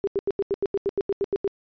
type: tone bursts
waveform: sine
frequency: 397.5 Hz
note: G4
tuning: 24 cents sharp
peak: -20 dBFS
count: 13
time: 0.04-1.477 s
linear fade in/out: 0 ms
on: 33 ms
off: 84 ms
effects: resampled to 11025 Hz